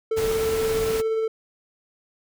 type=tone with tremolo; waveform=triangle; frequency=444 Hz; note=A4; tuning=16 cents sharp; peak=-18 dBFS; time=0.11-1.28 s; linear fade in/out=5 ms; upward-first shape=sine; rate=17 Hz; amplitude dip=25%
type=noise; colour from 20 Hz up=pink; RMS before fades=-31 dBFS; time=0.16-1.02 s; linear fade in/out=20 ms
effects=none